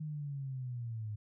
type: linear sweep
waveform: sine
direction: down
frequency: 155.56 to 103.83 Hz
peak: -37 dBFS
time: 0-1.16 s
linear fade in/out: 10 ms
effects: none